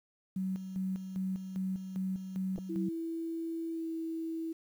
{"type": "tone with tremolo", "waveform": "sine", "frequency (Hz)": 188.6, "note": "F#3", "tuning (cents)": 33, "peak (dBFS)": -31, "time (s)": [0.36, 2.89], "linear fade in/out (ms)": 5, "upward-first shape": "square", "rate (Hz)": 2.5, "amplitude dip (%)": 60}
{"type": "clicks", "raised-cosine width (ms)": 2, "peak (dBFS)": -29, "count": 2, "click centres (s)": [2.58, 2.586]}
{"type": "tone with pitch glide", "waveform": "sine", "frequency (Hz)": [329.6, 325.6], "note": ["E4", "E4"], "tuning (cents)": [0, -21], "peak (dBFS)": -34, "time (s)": [2.69, 4.53], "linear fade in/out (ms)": 10, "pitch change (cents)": -21, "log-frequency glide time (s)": [3.68, 3.87]}
{"effects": ["10-bit"]}